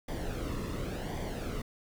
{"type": "noise with flanger", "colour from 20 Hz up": "brown", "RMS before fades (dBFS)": -36, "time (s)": [0.08, 1.62], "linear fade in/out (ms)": 5, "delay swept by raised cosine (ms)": [0.74, 1.32], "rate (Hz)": 0.91, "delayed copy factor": -0.6, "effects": []}